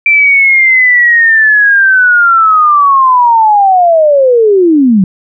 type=linear sweep; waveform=sine; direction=down; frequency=2352 to 178.4 Hz; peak=-3 dBFS; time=0.06-5.04 s; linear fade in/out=2 ms; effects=none